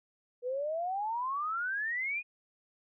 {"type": "exponential sweep", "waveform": "sine", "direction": "up", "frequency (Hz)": [480, 2499], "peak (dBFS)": -31, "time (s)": [0.42, 2.23], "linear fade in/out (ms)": 50, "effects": []}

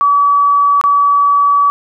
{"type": "tone with dropouts", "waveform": "sine", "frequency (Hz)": 1143, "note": "D6", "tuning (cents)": -47, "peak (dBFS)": -7, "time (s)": [0.01, 1.7], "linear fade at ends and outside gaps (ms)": 0, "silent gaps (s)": [0.813, 0.839], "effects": []}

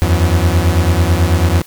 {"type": "beating tone pair", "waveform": "40% pulse", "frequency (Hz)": [81.5, 90.6], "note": ["E2", "F#2"], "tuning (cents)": [-19, -36], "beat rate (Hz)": 9.1, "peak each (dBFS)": -12, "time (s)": [0.02, 1.62], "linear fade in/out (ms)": 0, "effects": ["white hiss -42 dBFS RMS until 1.66 s"]}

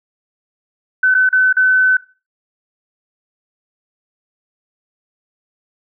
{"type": "tone with dropouts", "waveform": "sine", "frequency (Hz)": 1515, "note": "F#6", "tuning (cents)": 40, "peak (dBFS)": -9, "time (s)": [1.03, 1.97], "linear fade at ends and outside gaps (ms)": 5, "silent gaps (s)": [[1.143, 1.148], [1.291, 1.327], [1.528, 1.567]], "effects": ["noise-tail reverb RT60 0.3 s tail -17 dB re dry"]}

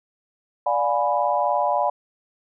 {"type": "chord", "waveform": "sine", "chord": "D diminished seventh", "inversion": "none", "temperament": "equal with one note detuned", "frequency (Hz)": [587.3, 710.7, 830.6, 987.8], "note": ["D5", "F5", "Ab5", "Cb6"], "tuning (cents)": [0, 30, 0, 0], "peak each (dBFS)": -24, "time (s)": [0.66, 1.9], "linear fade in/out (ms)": 5, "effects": []}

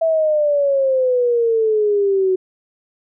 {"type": "exponential sweep", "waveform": "sine", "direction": "down", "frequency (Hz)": [659.3, 370], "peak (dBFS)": -13, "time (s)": [0.01, 2.36], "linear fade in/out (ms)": 10, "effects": []}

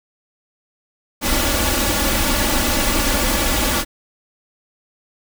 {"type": "noise with comb filter", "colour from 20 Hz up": "pink", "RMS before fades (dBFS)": -18, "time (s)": [1.21, 3.85], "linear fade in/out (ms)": 50, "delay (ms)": 3.5, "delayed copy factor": 0.95, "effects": []}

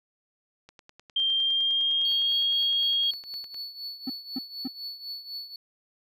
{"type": "click train", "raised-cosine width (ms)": 0.2, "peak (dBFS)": -31, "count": 29, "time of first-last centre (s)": [0.69, 3.544], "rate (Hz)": 9.81}
{"type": "tone with pitch glide", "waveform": "sine", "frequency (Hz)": [3174, 3269], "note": ["G7", "G#7"], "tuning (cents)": [21, -28], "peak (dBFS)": -22, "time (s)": [1.16, 3.11], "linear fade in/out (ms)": 5, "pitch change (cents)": 51, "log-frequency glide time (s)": [1.33, 2.38]}
{"type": "tone with tremolo", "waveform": "triangle", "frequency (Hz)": 4435, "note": "C#8", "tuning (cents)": 0, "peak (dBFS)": -31, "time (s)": [2.05, 5.56], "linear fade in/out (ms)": 2, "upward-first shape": "triangle", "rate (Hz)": 4, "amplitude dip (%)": 80}
{"type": "tone bursts", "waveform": "triangle", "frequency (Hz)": 259.8, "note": "C4", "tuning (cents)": -12, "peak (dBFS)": -26, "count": 3, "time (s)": [4.07, 4.677], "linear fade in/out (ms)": 5, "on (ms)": 29, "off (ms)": 260}
{"effects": []}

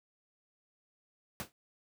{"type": "noise with exponential decay", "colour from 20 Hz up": "pink", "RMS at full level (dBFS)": -35, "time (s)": [1.4, 1.52], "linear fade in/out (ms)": 0, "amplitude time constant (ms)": 24, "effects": ["high-pass 80 Hz 12 dB/octave"]}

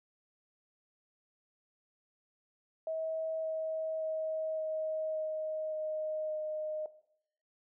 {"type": "tone with pitch steps", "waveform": "sine", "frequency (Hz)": [641, 636.9, 632.9, 628.9, 624.9, 621, 617], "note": ["E5", "D#5", "D#5", "D#5", "D#5", "D#5", "D#5"], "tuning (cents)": [-49, 40, 29, 18, 7, -3, -15], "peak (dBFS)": -33, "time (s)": [2.87, 6.86], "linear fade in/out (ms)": 2, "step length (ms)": 570, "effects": ["noise-tail reverb RT60 0.7 s tail -17 dB re dry"]}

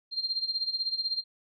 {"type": "tone with tremolo", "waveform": "sine", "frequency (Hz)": 4186, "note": "C8", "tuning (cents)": 0, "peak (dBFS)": -25, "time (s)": [0.11, 1.24], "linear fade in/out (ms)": 50, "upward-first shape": "sine", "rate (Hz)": 16, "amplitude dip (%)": 80, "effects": []}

